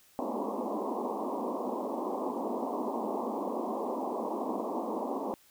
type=band-pass noise; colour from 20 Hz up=pink; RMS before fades=-34 dBFS; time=0.19-5.34 s; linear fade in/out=0 ms; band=210 to 1100 Hz; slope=96 dB/octave; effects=white hiss -62 dBFS RMS until 5.5 s